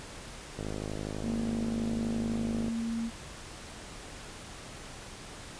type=click train; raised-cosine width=2 ms; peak=-23 dBFS; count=110; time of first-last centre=0.59-2.682 s; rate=52.1 Hz
type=tone; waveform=sine; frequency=229.1 Hz; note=A#3; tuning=30 cents flat; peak=-30 dBFS; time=1.22-3.11 s; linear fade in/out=50 ms
effects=pink hiss -45 dBFS RMS until 5.59 s + resampled to 22050 Hz